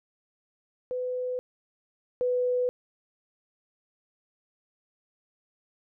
sine tone pair in turn, 502 / 496.8 Hz, B4 / B4, +28 / +10 cents, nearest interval unison, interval 18 cents, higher first, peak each -28 / -23 dBFS, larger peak second, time 0.91-1.39 / 2.21-2.69 s, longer neither, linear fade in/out 0 ms, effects none

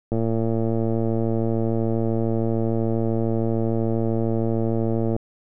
click train, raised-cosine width 2 ms, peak -11 dBFS, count 571, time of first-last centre 0.12-5.164 s, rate 113 Hz, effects none

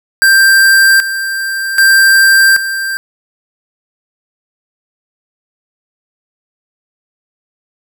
square tone with tremolo, 1578 Hz, G6, 11 cents sharp, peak -5 dBFS, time 0.22-2.97 s, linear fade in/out 0 ms, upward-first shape square, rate 0.64 Hz, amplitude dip 70%, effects none

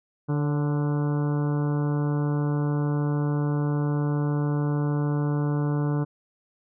harmonic tone with a mistuned harmonic, 146.83 Hz, D3, in tune, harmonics 1 / 2 / 3 / 4 / 5 / 6 / 7 / 8 / 9 / 10, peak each -23 / -29 / -34 / -40 / -43 / -42 / -42 / -45 / -47 / -46 dBFS, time 0.28-6.05 s, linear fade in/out 20 ms, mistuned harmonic 4, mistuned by -44 cents, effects none

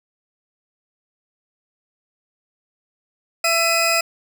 20% pulse tone pair together, 666.9 / 2518 Hz, E5 / D#7, +20 / +20 cents, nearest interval octave + major seventh, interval 2300 cents, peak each -14 dBFS, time 3.44-4.01 s, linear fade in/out 5 ms, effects none

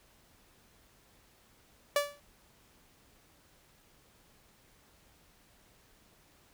sawtooth tone with exponential decay, 578 Hz, D5, 28 cents flat, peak -19 dBFS, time 1.96-2.2 s, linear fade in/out 2 ms, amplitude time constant 51 ms, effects pink hiss -64 dBFS RMS until 6.53 s

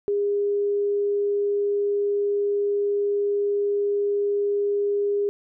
sine tone, 406.8 Hz, G#4, 36 cents flat, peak -20 dBFS, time 0.08-5.29 s, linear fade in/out 0 ms, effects none

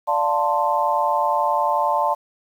sine chord, D minor seventh, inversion none, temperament equal with one note detuned, 587.3 / 698.5 / 886.1 / 1046.5 Hz, D5 / F5 / A5 / C6, 0 / 0 / +12 / 0 cents, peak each -24 / -25 / -20 / -23 dBFS, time 0.07-2.15 s, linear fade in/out 20 ms, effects 8-bit

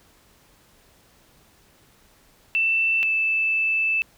sine tone pair in turn, 2666 / 2635 Hz, E7 / E7, +19 / -1 cents, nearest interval unison, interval 20 cents, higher first, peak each -18 / -19 dBFS, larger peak first, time 2.55-3.03 / 3.03-4.02 s, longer second, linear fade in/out 0 ms, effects pink hiss -57 dBFS RMS until 4.17 s

